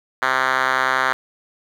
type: tone with band-pass filter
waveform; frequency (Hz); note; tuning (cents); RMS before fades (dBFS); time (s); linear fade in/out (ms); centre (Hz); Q
5% pulse; 130.81; C3; 0; -19; 0.22-1.13; 2; 1600; 1.5
effects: 7-bit